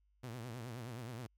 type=tone with vibrato; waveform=sawtooth; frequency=119.5 Hz; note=A#2; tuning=43 cents sharp; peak=-39 dBFS; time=0.23-1.27 s; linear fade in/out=10 ms; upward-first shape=triangle; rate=9.5 Hz; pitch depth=160 cents each way; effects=added 50 Hz sine -70 dBFS peak until 1.37 s + MP3 96 kbps